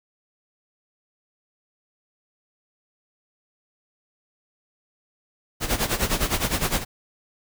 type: noise with tremolo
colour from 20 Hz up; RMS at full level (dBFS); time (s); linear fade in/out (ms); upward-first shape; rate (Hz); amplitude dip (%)
pink; -21; 5.6-6.85; 50; sine; 9.8; 80
effects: none